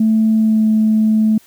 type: tone with pitch glide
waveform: sine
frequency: 220 to 217.6 Hz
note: A3 to A3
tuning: 0 to -19 cents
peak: -9 dBFS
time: 0-1.38 s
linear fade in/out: 5 ms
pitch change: -19 cents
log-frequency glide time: 0.36-0.66 s
effects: tanh soft clip ceiling -5 dBFS + white hiss -49 dBFS RMS until 1.46 s